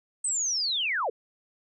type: linear sweep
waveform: sine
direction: down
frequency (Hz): 8360 to 389.2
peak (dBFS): -25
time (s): 0.24-1.1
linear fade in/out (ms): 5
effects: none